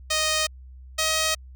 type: tone pair in turn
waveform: 5% pulse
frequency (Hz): 622.3 / 631.7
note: D#5 / D#5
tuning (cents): 0 / +26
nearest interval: unison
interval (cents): 26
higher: second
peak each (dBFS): -10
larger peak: neither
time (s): 0.1-0.47 / 0.98-1.35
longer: neither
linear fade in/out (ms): 10
effects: added 64 Hz sine -41 dBFS peak until 1.55 s